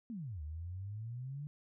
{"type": "exponential two-way sweep", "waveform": "sine", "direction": "down then up", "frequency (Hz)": [246.9, 73.42, 150.4], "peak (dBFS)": -40, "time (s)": [0.1, 1.47], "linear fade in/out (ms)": 0, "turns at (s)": 0.42, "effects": []}